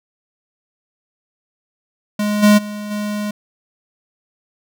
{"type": "tone with level steps", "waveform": "square", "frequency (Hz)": 208.4, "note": "G#3", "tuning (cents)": 6, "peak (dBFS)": [-17, -8, -26, -21], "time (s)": [2.19, 3.31], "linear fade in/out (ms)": 5, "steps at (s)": [2.42, 2.57, 2.9], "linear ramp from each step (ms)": 20, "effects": []}